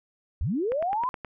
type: linear sweep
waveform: sine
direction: up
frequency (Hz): 51.91 to 1046.5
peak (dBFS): -24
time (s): 0.41-1.09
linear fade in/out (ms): 0
type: click train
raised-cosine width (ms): 0.5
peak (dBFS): -21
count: 6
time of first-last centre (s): 0.72-1.247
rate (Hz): 9.48
effects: none